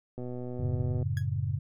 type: click train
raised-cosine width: 2 ms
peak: -26 dBFS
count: 106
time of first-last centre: 0.18-1.027 s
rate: 124 Hz
type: chord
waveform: sine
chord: F# minor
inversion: none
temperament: equal with one note detuned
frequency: 92.5 / 111.34 / 138.59 Hz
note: F#2 / A2 / C#3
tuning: 0 / +21 / 0 cents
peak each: -32 dBFS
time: 0.59-1.59 s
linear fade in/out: 10 ms
type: tone with exponential decay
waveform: 40% pulse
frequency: 1661.2 Hz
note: G#6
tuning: in tune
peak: -35 dBFS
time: 1.17-1.26 s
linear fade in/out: 1 ms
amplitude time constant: 19 ms
effects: none